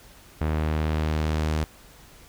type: tone with low-pass filter sweep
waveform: sawtooth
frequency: 77.6 Hz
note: D#2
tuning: 4 cents flat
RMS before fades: -25 dBFS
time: 0.41-1.64 s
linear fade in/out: 0 ms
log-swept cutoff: 2100 to 8500 Hz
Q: 0.73
effects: added 47 Hz sine -54 dBFS peak until 2.28 s + pink hiss -51 dBFS RMS until 2.28 s